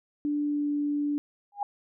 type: tone with pitch glide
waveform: sine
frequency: 293.4 to 291.5 Hz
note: D4 to D4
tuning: -2 to -13 cents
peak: -25 dBFS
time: 0.25-1.18 s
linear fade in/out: 0 ms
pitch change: -11 cents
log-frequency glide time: 0.43-0.69 s
type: tone with exponential growth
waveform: sine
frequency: 814 Hz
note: G#5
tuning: 35 cents flat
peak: -22 dBFS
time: 1.52-1.63 s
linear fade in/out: 2 ms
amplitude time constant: 22 ms
effects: none